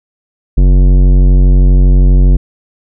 sine tone with tanh clipping, 46.25 Hz, F#1, in tune, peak -5 dBFS, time 0.57-2.37 s, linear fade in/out 10 ms, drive 15 dB, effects none

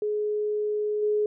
sine tone with level steps, 420.9 Hz, G#4, 23 cents sharp, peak -24 / -21 dBFS, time 0.02-1.26 s, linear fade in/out 2 ms, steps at 1.02 s, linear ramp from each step 10 ms, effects none

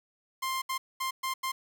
sawtooth tone bursts at uneven times, 1052 Hz, C6, 9 cents sharp, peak -26 dBFS, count 5, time 0.42-0.62 / 0.69-0.78 / 1-1.11 / 1.23-1.34 / 1.43-1.52 s, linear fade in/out 10 ms, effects 9-bit

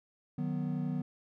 triangle chord, B major, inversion first, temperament just, 154.34 / 185.21 / 246.9 Hz, D#3 / F#3 / B3, -14 / +2 / 0 cents, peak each -33 / -35 / -34 dBFS, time 0.38-1.02 s, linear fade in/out 5 ms, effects none

